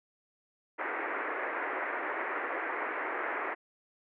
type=band-pass noise; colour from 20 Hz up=white; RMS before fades=-35 dBFS; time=0.78-3.55 s; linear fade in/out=20 ms; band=300 to 2100 Hz; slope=48 dB/octave; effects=none